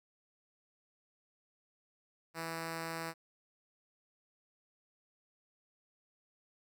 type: tone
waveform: 5% pulse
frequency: 164.2 Hz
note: E3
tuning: 6 cents flat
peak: -27 dBFS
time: 2.34-3.14 s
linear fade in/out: 50 ms
effects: none